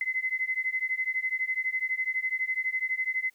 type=beating tone pair; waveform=sine; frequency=2039 / 2051 Hz; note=C7 / C7; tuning=-45 / -35 cents; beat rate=12 Hz; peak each=-30 dBFS; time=0.01-3.3 s; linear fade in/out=2 ms; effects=white hiss -67 dBFS RMS until 3.34 s